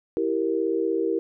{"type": "chord", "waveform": "sine", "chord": "E diminished", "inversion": "none", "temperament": "equal with one note detuned", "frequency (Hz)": [329.6, 390, 466.2], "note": ["E4", "G4", "Bb4"], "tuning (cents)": [0, -9, 0], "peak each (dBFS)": -26, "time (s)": [0.17, 1.19], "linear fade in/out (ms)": 0, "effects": []}